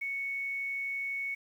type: tone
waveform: sine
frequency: 2217 Hz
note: C#7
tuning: in tune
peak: -32 dBFS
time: 0.01-1.35 s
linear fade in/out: 10 ms
effects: 10-bit